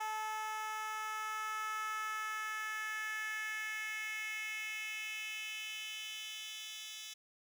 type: tone with high-pass filter sweep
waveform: 10% pulse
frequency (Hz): 433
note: A4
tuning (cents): -28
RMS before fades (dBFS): -41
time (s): 0-7.14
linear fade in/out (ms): 10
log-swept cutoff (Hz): 880 to 3800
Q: 3.5
effects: none